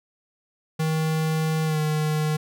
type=tone with pitch glide; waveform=square; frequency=158.1 to 153.51 Hz; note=D#3 to D#3; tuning=+28 to -23 cents; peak=-22 dBFS; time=0.79-2.37 s; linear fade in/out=10 ms; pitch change=-51 cents; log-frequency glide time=1.65-1.79 s; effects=none